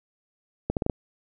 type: accelerating click train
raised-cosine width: 2 ms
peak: -11 dBFS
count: 5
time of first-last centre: 0.7-0.898 s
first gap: 68 ms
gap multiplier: 0.79
effects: none